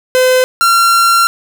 45% pulse tone pair in turn, 511 / 1370.1 Hz, C5 / F6, -41 / -34 cents, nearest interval octave + perfect fourth, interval 1707 cents, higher second, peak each -7 dBFS, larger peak neither, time 0.15-0.44 / 0.61-1.27 s, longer second, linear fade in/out 0 ms, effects none

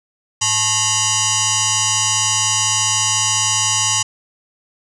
sine tone with frequency modulation, 107.1 Hz, A2, 46 cents flat, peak -14 dBFS, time 0.41-4.03 s, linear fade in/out 10 ms, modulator 975 Hz, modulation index 8, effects none

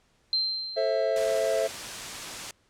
sine tone with exponential decay, 4132 Hz, C8, 22 cents flat, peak -21 dBFS, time 0.33-1.53 s, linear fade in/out 1 ms, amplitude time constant 260 ms
triangle chord, A minor, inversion none, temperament equal with one note detuned, 440 / 534.2 / 659.3 Hz, A4 / C5 / E5, 0 / +36 / 0 cents, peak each -28 / -26 / -24 dBFS, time 0.76-1.68 s, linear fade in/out 20 ms
white noise, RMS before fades -36 dBFS, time 1.16-2.51 s, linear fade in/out 2 ms
effects pink hiss -66 dBFS RMS until 2.69 s + low-pass 8000 Hz 12 dB/octave

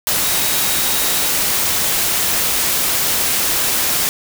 sine tone in noise, 3800 Hz, A#7, 33 cents sharp, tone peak -28 dBFS, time 0.24-1.28 s, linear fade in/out 0 ms, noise white, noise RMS -17 dBFS, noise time 0.07-4.09 s, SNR -14 dB, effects none

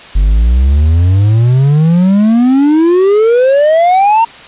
triangle exponential sweep, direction up, 46.25 to 931 Hz, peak -3 dBFS, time 0.15-4.25 s, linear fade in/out 10 ms, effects white hiss -32 dBFS RMS until 4.47 s + resampled to 8000 Hz

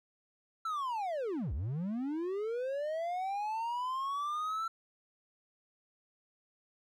triangle linear two-way sweep, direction down then up, 1347 to 58.27 to 1347 Hz, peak -31 dBFS, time 0.65-4.68 s, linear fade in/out 5 ms, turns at 1.53 s, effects none

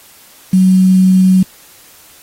sine tone with quantisation, 186.8 Hz, F#3, 17 cents sharp, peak -5 dBFS, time 0.53-1.43 s, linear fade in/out 5 ms, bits 5, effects white hiss -42 dBFS RMS until 2.22 s + AAC 48 kbps

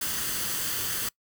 white noise with comb filter, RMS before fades -30 dBFS, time 0.01-1.09 s, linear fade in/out 5 ms, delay 0.64 ms, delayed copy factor +0.5, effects noise-tail reverb RT60 0.1 s tail -23 dB re dry

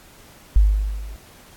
sine tone with level ramp, 51.1 Hz, G#1, 27 cents flat, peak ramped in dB -8 to -33 dBFS, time 0.56-1.16 s, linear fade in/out 0 ms, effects pink hiss -48 dBFS RMS until 1.56 s + AAC 64 kbps

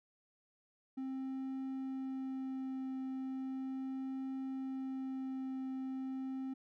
triangle tone with vibrato, 264.1 Hz, C4, 16 cents sharp, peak -36 dBFS, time 0.97-6.54 s, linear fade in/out 10 ms, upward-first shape triangle, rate 0.37 Hz, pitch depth 9 cents each way, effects none

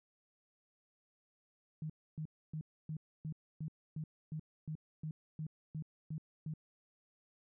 sine tone bursts, 155.56 Hz, D#3, in tune, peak -38 dBFS, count 14, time 1.82-6.538 s, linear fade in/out 2 ms, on 77 ms, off 280 ms, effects none

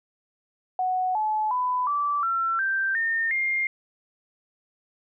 sine tone with pitch steps, 740 / 859.9 / 999.3 / 1161.2 / 1349.3 / 1568 / 1822.1 / 2117 Hz, F#5 / A5 / B5 / D6 / E6 / G6 / A#6 / C7, 0 / -40 / +20 / -20 / +40 / 0 / -40 / +20 cents, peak -22 dBFS, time 0.79-3.67 s, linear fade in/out 2 ms, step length 360 ms, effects none

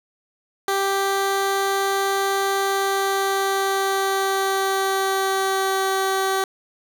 15% pulse tone with pitch glide, 392 to 384.8 Hz, G4 to G4, 0 to -32 cents, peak -13 dBFS, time 0.68-6.44 s, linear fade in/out 2 ms, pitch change -32 cents, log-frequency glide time 2.6-5.85 s, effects none

